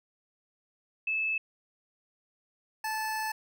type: tone pair in turn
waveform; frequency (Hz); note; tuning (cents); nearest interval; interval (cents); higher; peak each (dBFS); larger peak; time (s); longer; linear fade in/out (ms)
sine / 25% pulse; 2613 / 872; E7 / A5; -16 / -16; octave + perfect fifth; 1900; first; -27; neither; 1.07-1.38 / 2.84-3.32; second; 5
effects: none